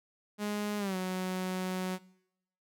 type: tone with pitch glide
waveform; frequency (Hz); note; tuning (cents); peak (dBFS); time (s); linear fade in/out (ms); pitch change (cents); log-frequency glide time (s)
sawtooth; 207.8 to 185.13; G#3 to F#3; +1 to +1; -28; 0.38-1.99; 50; -200; 0.78-0.96
effects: noise-tail reverb RT60 0.8 s tail -21 dB re dry